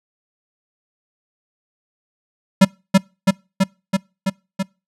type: tone with echo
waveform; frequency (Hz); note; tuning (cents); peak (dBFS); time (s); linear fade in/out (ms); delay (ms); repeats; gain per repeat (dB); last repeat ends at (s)
square; 192.2; G3; -34; -6; 2.61-2.65; 10; 330; 6; -2; 4.63
effects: noise-tail reverb RT60 0.3 s tail -26 dB re dry + low-pass 10000 Hz 12 dB/octave